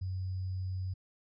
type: tone with sample-and-hold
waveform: sine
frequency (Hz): 93.2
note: F#2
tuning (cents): +13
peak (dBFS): -33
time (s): 0.01-0.94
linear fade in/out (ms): 10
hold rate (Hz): 4900
effects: resampled to 16000 Hz